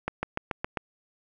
accelerating click train, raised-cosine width 0.5 ms, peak -13 dBFS, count 6, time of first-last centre 0.08-0.772 s, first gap 150 ms, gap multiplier 0.96, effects none

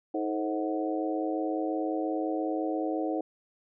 harmonic tone with a mistuned harmonic, 105.7 Hz, G#2, 31 cents sharp, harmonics 3 / 4 / 5 / 6 / 7, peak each -30 / -36 / -35 / -39 / -36 dBFS, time 0.14-3.21 s, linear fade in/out 5 ms, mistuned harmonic 4, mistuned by +68 cents, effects none

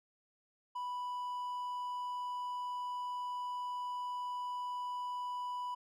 triangle tone, 987.8 Hz, B5, in tune, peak -35 dBFS, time 0.75-5.75 s, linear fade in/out 10 ms, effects none

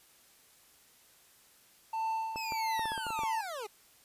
triangle tone with tremolo, 891 Hz, A5, 22 cents sharp, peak -28 dBFS, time 1.93-3.41 s, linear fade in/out 5 ms, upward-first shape sine, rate 1.6 Hz, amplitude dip 60%
clicks, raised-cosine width 1 ms, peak -27 dBFS, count 10, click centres 2.359 / 2.522 / 2.794 / 2.856 / 2.919 / 2.978 / 3.067 / 3.105 / 3.191 / 3.235 s
25% pulse linear sweep, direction down, 2637 to 390.4 Hz, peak -34 dBFS, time 2.36-3.67 s, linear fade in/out 10 ms
effects white hiss -62 dBFS RMS until 4.04 s + resampled to 32000 Hz

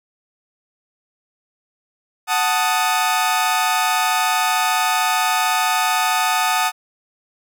sawtooth chord, D# diminished, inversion first, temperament equal, 740 / 880 / 1244.5 Hz, F#5 / A5 / D#6, 0 / 0 / 0 cents, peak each -17 dBFS, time 2.27-6.72 s, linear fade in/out 50 ms, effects none

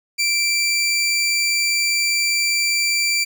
20% pulse tone, 2345 Hz, D7, 3 cents flat, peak -12 dBFS, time 0.18-3.25 s, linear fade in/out 20 ms, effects 9-bit

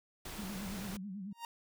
pink noise, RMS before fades -45 dBFS, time 0.25-0.97 s, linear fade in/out 5 ms
sine tone with vibrato, 196 Hz, G3, in tune, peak -40 dBFS, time 0.38-1.33 s, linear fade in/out 5 ms, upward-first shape sine, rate 9.1 Hz, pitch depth 120 cents each way
45% pulse tone with exponential growth, 932 Hz, A#5, 1 cent flat, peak -37 dBFS, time 1.31-1.45 s, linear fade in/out 1 ms, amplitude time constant 29 ms
effects none

